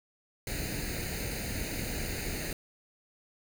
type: noise with comb filter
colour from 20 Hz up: pink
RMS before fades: -35 dBFS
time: 0.47-2.53 s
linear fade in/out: 2 ms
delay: 0.45 ms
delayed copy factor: +0.8
effects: none